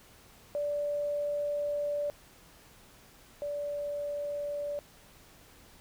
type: tone pair in turn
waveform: sine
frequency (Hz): 583 / 580.4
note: D5 / D5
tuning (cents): -13 / -21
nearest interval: unison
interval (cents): 8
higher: first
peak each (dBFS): -29 / -32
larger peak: first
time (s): 0.55-2.1 / 3.42-4.79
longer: first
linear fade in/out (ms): 0
effects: pink hiss -57 dBFS RMS until 5.8 s